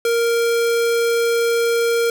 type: tone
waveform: square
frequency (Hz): 466.2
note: A#4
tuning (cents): 0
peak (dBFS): -16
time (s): 0.05-2.1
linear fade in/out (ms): 2
effects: none